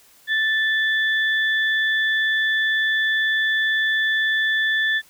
sine tone pair together, 1760 / 3462 Hz, A6 / A7, 0 / -29 cents, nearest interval octave, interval 1171 cents, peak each -18 / -26 dBFS, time 0.27-5.02 s, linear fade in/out 50 ms, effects white hiss -53 dBFS RMS until 5.09 s

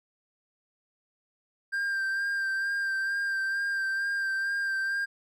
triangle tone with vibrato, 1586 Hz, G6, 20 cents sharp, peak -25 dBFS, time 1.72-5.06 s, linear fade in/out 20 ms, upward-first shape sine, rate 2.2 Hz, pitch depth 23 cents each way, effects none

